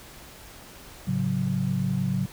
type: chord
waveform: sine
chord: F# minor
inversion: first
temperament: equal with one note detuned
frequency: 108.99 / 138.59 / 185 Hz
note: A2 / C#3 / F#3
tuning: -16 / 0 / 0 cents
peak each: -31 / -27 / -26 dBFS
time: 1.07-2.26 s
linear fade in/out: 10 ms
effects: pink hiss -46 dBFS RMS until 2.32 s